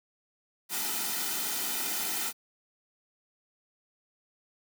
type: noise with comb filter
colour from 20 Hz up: white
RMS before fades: -32 dBFS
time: 0.69-2.33 s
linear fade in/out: 50 ms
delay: 1.8 ms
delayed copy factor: -0.7
effects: high-pass 200 Hz 12 dB/octave